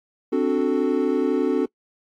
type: chord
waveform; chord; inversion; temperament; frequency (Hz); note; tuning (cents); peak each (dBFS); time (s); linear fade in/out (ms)
triangle; D dominant seventh; third; equal; 261.6 / 293.7 / 370 / 440; C4 / D4 / F#4 / A4; 0 / 0 / 0 / 0; -22; 0.32-1.66; 10
effects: noise-tail reverb RT60 0.1 s tail -25 dB re dry + AAC 48 kbps